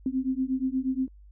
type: beating tone pair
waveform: sine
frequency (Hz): 257.3 / 265.7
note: C4 / C4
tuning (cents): -29 / +27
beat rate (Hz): 8.4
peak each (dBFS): -28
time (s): 0.06-1.08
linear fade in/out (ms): 2
effects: added 50 Hz sine -48 dBFS peak until 1.31 s